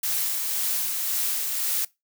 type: noise with tremolo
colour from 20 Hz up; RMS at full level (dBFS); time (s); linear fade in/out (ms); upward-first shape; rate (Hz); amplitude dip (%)
blue; -25; 0.03-1.85; 5; sine; 1.9; 30
effects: noise-tail reverb RT60 0.2 s tail -21 dB re dry